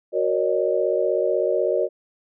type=chord; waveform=sine; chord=D# minor seventh; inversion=first; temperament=equal with one note detuned; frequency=370 / 466.2 / 554.4 / 610.5 Hz; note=F#4 / A#4 / C#5 / D#5; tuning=0 / 0 / 0 / -33 cents; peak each=-24 dBFS; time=0.12-1.89 s; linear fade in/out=50 ms; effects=none